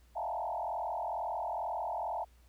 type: tone with frequency modulation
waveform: sine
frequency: 784 Hz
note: G5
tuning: in tune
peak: -33 dBFS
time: 0.15-2.25 s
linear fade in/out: 20 ms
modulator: 42.2 Hz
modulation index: 3.4
effects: added 60 Hz sine -59 dBFS peak until 2.48 s + pink hiss -69 dBFS RMS until 2.48 s